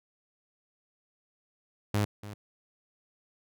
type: tone with echo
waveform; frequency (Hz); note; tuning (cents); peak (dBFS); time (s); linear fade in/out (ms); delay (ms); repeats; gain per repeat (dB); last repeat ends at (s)
sawtooth; 103.5; G#2; -5; -21; 1.94-2.05; 5; 290; 1; -15; 2.34
effects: none